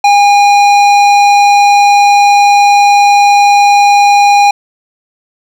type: tone with hard clipping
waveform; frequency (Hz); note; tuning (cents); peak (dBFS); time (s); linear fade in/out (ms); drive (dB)
sine; 813; G#5; -37; -5; 0.04-4.51; 5; 13
effects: none